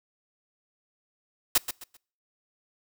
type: noise with echo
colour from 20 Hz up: white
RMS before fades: -20 dBFS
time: 1.55-1.58 s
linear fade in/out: 5 ms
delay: 130 ms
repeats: 3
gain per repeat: -11 dB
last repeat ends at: 1.97 s
effects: noise-tail reverb RT60 0.5 s tail -25 dB re dry